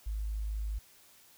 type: tone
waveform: sine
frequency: 52.6 Hz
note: G#1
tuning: 23 cents sharp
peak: -32 dBFS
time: 0.06-0.79 s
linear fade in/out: 10 ms
effects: white hiss -60 dBFS RMS until 1.37 s